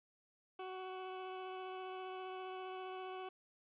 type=tone with vibrato; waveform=20% pulse; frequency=373.4 Hz; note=F#4; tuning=16 cents sharp; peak=-39 dBFS; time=0.59-3.29 s; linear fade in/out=5 ms; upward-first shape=triangle; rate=15 Hz; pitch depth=11 cents each way; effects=resampled to 8000 Hz + 12-bit